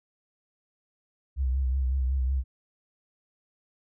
sine tone with vibrato, 65.41 Hz, C2, in tune, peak -23 dBFS, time 1.36-2.44 s, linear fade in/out 50 ms, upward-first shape triangle, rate 5.4 Hz, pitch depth 77 cents each way, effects none

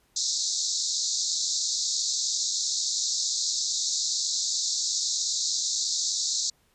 white band-pass noise, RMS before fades -28 dBFS, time 0.16-6.5 s, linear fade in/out 5 ms, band 3800 to 7400 Hz, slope 96 dB/octave, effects pink hiss -66 dBFS RMS until 6.74 s + resampled to 32000 Hz

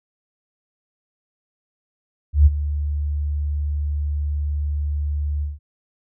sine tone with ADSR envelope, 73.42 Hz, D2, in tune, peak -6 dBFS, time 2.33-5.59 s, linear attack 130 ms, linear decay 30 ms, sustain -14 dB, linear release 170 ms, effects none

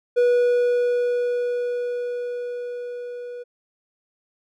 triangle tone with level ramp, 487 Hz, B4, 24 cents flat, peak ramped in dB -12 to -30 dBFS, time 0.16-3.44 s, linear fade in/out 20 ms, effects none

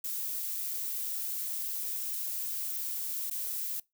violet noise with dropouts, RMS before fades -35 dBFS, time 0.04-3.8 s, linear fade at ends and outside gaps 5 ms, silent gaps 3.3-3.31 s, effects noise-tail reverb RT60 0.2 s tail -23 dB re dry

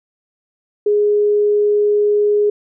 sine tone, 415.3 Hz, G#4, in tune, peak -11 dBFS, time 0.86-2.5 s, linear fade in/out 5 ms, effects none

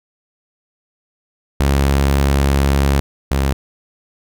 sawtooth tone pair in turn, 69.3 / 68.19 Hz, C#2 / C#2, 0 / -28 cents, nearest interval unison, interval 28 cents, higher first, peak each -8 / -10 dBFS, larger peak first, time 1.6-3 / 3.31-3.53 s, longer first, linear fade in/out 0 ms, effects none

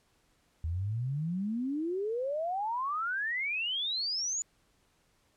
sine exponential sweep, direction up, 77.78 to 7040 Hz, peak -30 dBFS, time 0.64-4.42 s, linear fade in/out 0 ms, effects pink hiss -70 dBFS RMS until 5.36 s + low-pass 11000 Hz 12 dB/octave

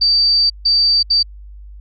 sine tone bursts at uneven times, 4636 Hz, D8, 23 cents flat, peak -10 dBFS, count 3, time 0.01-0.5 / 0.65-1.03 / 1.1-1.23 s, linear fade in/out 10 ms, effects added 50 Hz sine -33 dBFS peak until 1.8 s

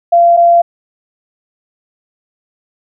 sine tone pair in turn, 687 / 687 Hz, F5 / F5, -29 / -29 cents, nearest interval unison, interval 0 cents, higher neither, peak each -4 dBFS, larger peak neither, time 0.12-0.37 / 0.37-0.62 s, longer neither, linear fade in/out 10 ms, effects none

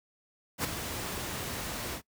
pink noise with ADSR envelope, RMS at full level -28 dBFS, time 0.58-2.02 s, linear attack 64 ms, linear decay 7 ms, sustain -8 dB, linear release 85 ms, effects noise-tail reverb RT60 0.1 s tail -21 dB re dry + high-pass 60 Hz 12 dB/octave

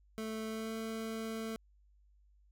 25% pulse tone with pitch glide, 220 to 222.9 Hz, A3 to A3, 0 to +23 cents, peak -34 dBFS, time 0.18-1.56 s, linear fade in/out 0 ms, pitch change +23 cents, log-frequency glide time 0.48-0.74 s, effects added 50 Hz sine -63 dBFS peak until 2.51 s

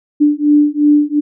sine beating tone pair, 293.7 / 296.5 Hz, D4 / D4, 0 / +17 cents, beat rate 2.8 Hz, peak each -11 dBFS, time 0.2-1.21 s, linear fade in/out 20 ms, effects none

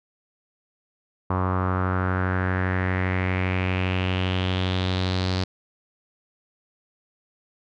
sawtooth tone with low-pass filter sweep, 92.5 Hz, F#2, in tune, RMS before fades -24 dBFS, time 1.3-5.44 s, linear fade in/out 5 ms, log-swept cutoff 1100 to 4500 Hz, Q 4.2, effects none

